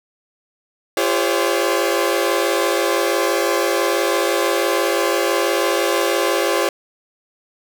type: tone cluster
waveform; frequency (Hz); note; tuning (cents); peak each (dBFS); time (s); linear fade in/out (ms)
sawtooth; 344.9 / 403.6 / 519 / 565; F4 / G#4 / C5 / C#5; -22 / -49 / -14 / +33; -18; 0.97-6.69; 2
effects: none